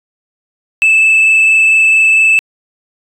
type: tone with frequency modulation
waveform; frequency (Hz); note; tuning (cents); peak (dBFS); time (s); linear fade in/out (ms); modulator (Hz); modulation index
sine; 2625; E7; -8; -3; 0.82-2.39; 0; 24.4; 1
effects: tanh soft clip ceiling -4 dBFS